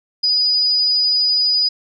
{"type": "tone", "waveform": "sine", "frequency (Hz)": 4944, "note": "D#8", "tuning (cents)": -12, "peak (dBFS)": -13, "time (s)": [0.23, 1.69], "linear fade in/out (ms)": 10, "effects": []}